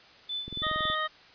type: tone with tremolo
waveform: sine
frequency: 3507 Hz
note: A7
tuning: 6 cents flat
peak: -30 dBFS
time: 0.29-0.95 s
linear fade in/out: 5 ms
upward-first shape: sine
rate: 3.8 Hz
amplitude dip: 80%
type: click train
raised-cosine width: 3 ms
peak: -27 dBFS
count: 10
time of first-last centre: 0.48-0.901 s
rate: 21.4 Hz
type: harmonic tone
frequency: 622.3 Hz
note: D#5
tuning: in tune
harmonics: 1 / 2 / 3 / 5 / 6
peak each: -37 / -30 / -33 / -38 / -39 dBFS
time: 0.62-1.08 s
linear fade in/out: 20 ms
effects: white hiss -54 dBFS RMS until 1.34 s + resampled to 11025 Hz